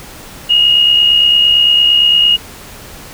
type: tone with amplitude modulation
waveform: sine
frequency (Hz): 2868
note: F7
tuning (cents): +45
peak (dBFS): -4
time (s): 0.49-2.37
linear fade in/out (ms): 20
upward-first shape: sine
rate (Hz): 68.8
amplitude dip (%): 45
effects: pink hiss -33 dBFS RMS until 3.13 s

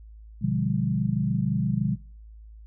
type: chord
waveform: sine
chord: G dominant seventh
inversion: first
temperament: equal with one note detuned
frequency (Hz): 123.47 / 146.83 / 174.61 / 200.9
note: B2 / D3 / F3 / G3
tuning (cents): 0 / 0 / 0 / +43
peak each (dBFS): -28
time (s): 0.41-1.96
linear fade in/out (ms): 20
effects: noise-tail reverb RT60 0.4 s tail -20 dB re dry + added 54 Hz sine -43 dBFS peak until 2.66 s

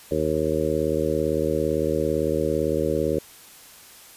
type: harmonic tone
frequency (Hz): 77.78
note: D#2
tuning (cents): 0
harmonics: 1 / 2 / 3 / 4 / 5 / 6 / 7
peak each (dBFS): -32 / -31 / -32 / -28 / -27 / -26 / -27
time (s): 0.11-3.19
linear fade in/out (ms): 5
effects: white hiss -47 dBFS RMS until 4.16 s + resampled to 32000 Hz

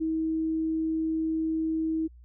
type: tone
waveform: sine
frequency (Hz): 320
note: D#4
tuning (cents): +49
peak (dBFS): -25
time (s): 0-2.08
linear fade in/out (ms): 20
effects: added 60 Hz sine -48 dBFS peak until 2.24 s

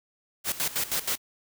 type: noise with tremolo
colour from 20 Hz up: white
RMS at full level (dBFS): -27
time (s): 0.44-1.18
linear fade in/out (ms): 50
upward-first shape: square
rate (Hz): 6.3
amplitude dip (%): 80
effects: none

